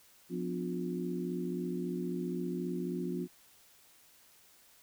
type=harmonic tone with a mistuned harmonic; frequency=59.3 Hz; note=A#1; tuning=30 cents sharp; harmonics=3 / 4 / 5 / 6; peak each=-37 / -39 / -43 / -38 dBFS; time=0.29-3.28 s; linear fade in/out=50 ms; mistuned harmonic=4; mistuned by=+110 cents; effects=white hiss -62 dBFS RMS until 4.82 s